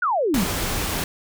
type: exponential sweep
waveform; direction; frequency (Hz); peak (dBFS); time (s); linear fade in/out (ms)
sine; down; 1528 to 168.5; -18; 0.02-0.44; 5
type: noise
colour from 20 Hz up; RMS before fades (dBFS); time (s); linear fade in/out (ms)
pink; -25; 0.34-1.04; 2
effects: none